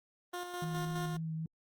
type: tone with tremolo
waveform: 15% pulse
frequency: 355.1 Hz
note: F4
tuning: 29 cents sharp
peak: -31 dBFS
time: 0.33-1.17 s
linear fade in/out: 10 ms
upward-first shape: square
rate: 4.8 Hz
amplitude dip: 40%
type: tone with vibrato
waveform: sine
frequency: 160.6 Hz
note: E3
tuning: 45 cents flat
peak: -35 dBFS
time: 0.62-1.46 s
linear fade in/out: 2 ms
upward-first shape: triangle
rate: 3.8 Hz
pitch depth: 20 cents each way
effects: Opus 32 kbps